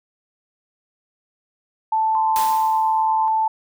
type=tone; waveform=sine; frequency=880 Hz; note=A5; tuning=in tune; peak=-16 dBFS; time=1.92-3.48 s; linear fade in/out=5 ms
type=tone with tremolo; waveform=sine; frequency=1038 Hz; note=C6; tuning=14 cents flat; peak=-24 dBFS; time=2.15-3.28 s; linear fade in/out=0 ms; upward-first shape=sine; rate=8.6 Hz; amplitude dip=35%
type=noise with exponential decay; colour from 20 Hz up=white; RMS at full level=-26 dBFS; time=2.36-3.1 s; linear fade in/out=0 ms; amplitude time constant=160 ms
effects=none